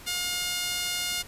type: tone with high-pass filter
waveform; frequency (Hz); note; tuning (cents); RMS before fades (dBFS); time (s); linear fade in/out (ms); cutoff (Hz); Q
sawtooth; 713; F5; +36; -30; 0.06-1.23; 20; 2800; 0.92
effects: pink hiss -47 dBFS RMS until 1.27 s + resampled to 32000 Hz